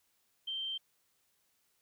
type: tone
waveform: sine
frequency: 3136 Hz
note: G7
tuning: in tune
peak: -35 dBFS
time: 0.47-0.78 s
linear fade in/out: 10 ms
effects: white hiss -75 dBFS RMS until 1.81 s